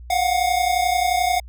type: tone pair together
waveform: square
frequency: 708.6 / 740 Hz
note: F5 / F#5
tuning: +25 / 0 cents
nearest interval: minor second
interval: 75 cents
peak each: -21 / -21 dBFS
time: 0.1-1.4 s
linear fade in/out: 5 ms
effects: added 60 Hz sine -36 dBFS peak until 1.48 s